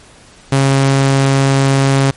sawtooth tone, 136.3 Hz, C#3, 29 cents flat, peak -5 dBFS, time 0.52-2.11 s, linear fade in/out 5 ms, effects pink hiss -42 dBFS RMS until 2.16 s + MP3 48 kbps

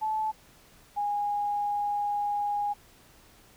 sine tone pair in turn, 868 / 821.8 Hz, A5 / G#5, -24 / -18 cents, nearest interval minor second, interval 94 cents, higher first, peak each -26 dBFS, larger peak neither, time 0.01-0.32 / 0.96-2.74 s, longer second, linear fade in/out 20 ms, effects pink hiss -57 dBFS RMS until 3.56 s

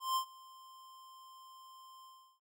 square tone with ADSR envelope, 1046.5 Hz, C6, in tune, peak -30 dBFS, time 0-2.4 s, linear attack 160 ms, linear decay 89 ms, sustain -24 dB, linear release 350 ms, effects none

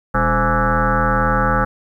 sine tone with frequency modulation, 681 Hz, F5, 44 cents flat, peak -13 dBFS, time 0.14-1.65 s, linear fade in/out 10 ms, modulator 160 Hz, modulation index 5.3, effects 9-bit

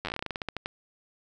slowing click train, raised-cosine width 0.3 ms, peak -16 dBFS, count 17, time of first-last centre 0.05-0.659 s, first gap 10 ms, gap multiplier 1.16, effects none

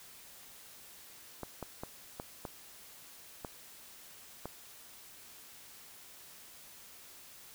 clicks, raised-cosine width 1 ms, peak -25 dBFS, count 7, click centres 1.433 / 1.627 / 1.835 / 2.199 / 2.452 / 3.448 / 4.456 s, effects white hiss -54 dBFS RMS until 7.54 s

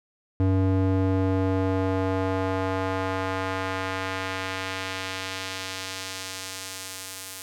square tone with band-pass filter sweep, 94.6 Hz, F#2, 39 cents sharp, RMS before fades -27 dBFS, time 0.4-7.42 s, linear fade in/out 0 ms, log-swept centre 220 to 11000 Hz, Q 0.74, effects none

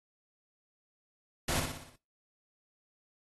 pink noise with echo, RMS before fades -32 dBFS, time 1.48-1.6 s, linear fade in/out 5 ms, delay 60 ms, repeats 6, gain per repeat -5 dB, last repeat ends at 1.96 s, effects noise-tail reverb RT60 0.3 s tail -23 dB re dry + AAC 32 kbps

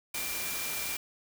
sine tone in noise, 2372 Hz, D7, 17 cents sharp, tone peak -40 dBFS, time 0.14-0.97 s, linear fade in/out 5 ms, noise white, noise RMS -35 dBFS, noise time 0.14-0.97 s, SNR -8 dB, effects none

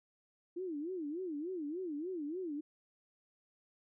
sine tone with vibrato, 329.4 Hz, E4, 1 cent flat, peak -37 dBFS, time 0.56-2.61 s, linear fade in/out 10 ms, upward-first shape sine, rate 3.4 Hz, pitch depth 240 cents each way, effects none

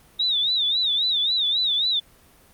sine tone with vibrato, 3713 Hz, A#7, 8 cents flat, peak -19 dBFS, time 0.19-2 s, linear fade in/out 10 ms, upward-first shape sine, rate 3.7 Hz, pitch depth 130 cents each way, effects pink hiss -54 dBFS RMS until 2.53 s + Opus 32 kbps

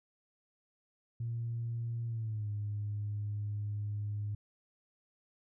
sine tone with pitch glide, 116.54 to 103.83 Hz, A#2 to G#2, 0 to 0 cents, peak -33 dBFS, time 1.2-4.35 s, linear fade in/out 5 ms, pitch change -200 cents, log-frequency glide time 2.07-2.49 s, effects tanh soft clip ceiling -29 dBFS

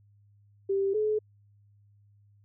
sine tone pair in turn, 392 / 427.5 Hz, G4 / A4, 0 / -50 cents, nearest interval major second, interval 150 cents, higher second, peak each -24 dBFS, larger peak neither, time 0.69-0.94 / 0.94-1.19 s, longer neither, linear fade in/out 10 ms, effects added 102 Hz sine -58 dBFS peak until 2.44 s

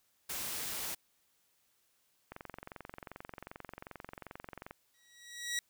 white noise, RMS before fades -39 dBFS, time 0.29-0.95 s, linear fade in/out 10 ms
click train, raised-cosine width 0.5 ms, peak -29 dBFS, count 55, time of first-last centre 2.32-4.709 s, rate 22.6 Hz
15% pulse tone with exponential growth, 1918 Hz, A#6, 49 cents sharp, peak -25 dBFS, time 4.94-5.59 s, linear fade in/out 1 ms, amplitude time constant 140 ms
effects white hiss -74 dBFS RMS until 5.69 s

